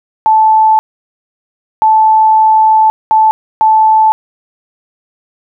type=tone bursts at uneven times; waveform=sine; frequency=874 Hz; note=A5; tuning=12 cents flat; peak=-4 dBFS; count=4; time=0.26-0.79 / 1.82-2.9 / 3.11-3.31 / 3.61-4.12 s; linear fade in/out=0 ms; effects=none